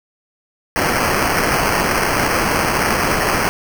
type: noise with sample-and-hold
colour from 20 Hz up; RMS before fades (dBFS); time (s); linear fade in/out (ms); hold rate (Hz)
white; -17; 0.76-3.49; 0; 3675
effects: none